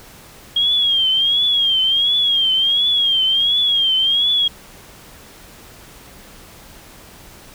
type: tone with vibrato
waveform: sine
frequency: 3250 Hz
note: G#7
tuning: 38 cents flat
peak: -13 dBFS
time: 0.56-4.48 s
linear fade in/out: 5 ms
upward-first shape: triangle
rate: 1.4 Hz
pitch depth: 110 cents each way
effects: pink hiss -42 dBFS RMS until 7.54 s